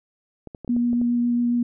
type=clicks; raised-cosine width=2 ms; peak=-23 dBFS; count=7; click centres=0.473 / 0.548 / 0.647 / 0.678 / 0.765 / 0.931 / 1.015 s
type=tone with vibrato; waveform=sine; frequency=240 Hz; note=B3; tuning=49 cents flat; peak=-18 dBFS; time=0.69-1.63 s; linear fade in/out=5 ms; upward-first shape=triangle; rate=7.3 Hz; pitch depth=11 cents each way
effects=none